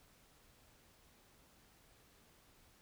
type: silence
effects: pink hiss -67 dBFS RMS until 2.81 s